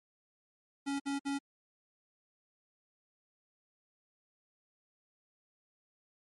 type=tone bursts; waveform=square; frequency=279.1 Hz; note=C#4; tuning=12 cents sharp; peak=-33 dBFS; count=3; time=0.86-1.39 s; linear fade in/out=20 ms; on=140 ms; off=55 ms; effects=MP3 48 kbps